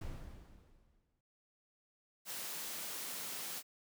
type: noise with exponential decay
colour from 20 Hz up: brown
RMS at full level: -41 dBFS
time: 0.01-1.21 s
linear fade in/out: 5 ms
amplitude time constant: 260 ms
type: high-pass noise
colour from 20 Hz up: white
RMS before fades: -43 dBFS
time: 2.25-3.63 s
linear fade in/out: 50 ms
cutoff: 130 Hz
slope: 48 dB/octave
effects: none